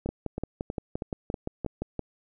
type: two click trains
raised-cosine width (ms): 2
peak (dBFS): -17 / -18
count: 12 / 6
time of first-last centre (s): 0.09-1.993 / 0.06-1.663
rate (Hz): 5.78 / 3.12
effects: none